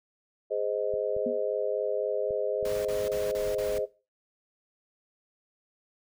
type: chord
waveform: sine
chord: Ab major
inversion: none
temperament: just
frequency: 415.3 / 519.1 / 623 Hz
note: Ab4 / C5 / Eb5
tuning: 0 / -14 / +2 cents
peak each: -31 dBFS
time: 0.5-3.86 s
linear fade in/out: 20 ms
type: clicks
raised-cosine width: 5 ms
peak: -34 dBFS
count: 6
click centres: 0.939 / 1.166 / 2.307 / 2.628 / 3.479 / 3.788 s
type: tone with exponential decay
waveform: sine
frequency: 243.8 Hz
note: B3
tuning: 22 cents flat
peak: -27 dBFS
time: 1.26-1.44 s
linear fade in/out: 5 ms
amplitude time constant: 38 ms
type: noise bursts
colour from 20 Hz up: pink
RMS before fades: -41 dBFS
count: 5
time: 2.65-3.782 s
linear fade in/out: 2 ms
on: 200 ms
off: 33 ms
effects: noise-tail reverb RT60 0.3 s tail -18 dB re dry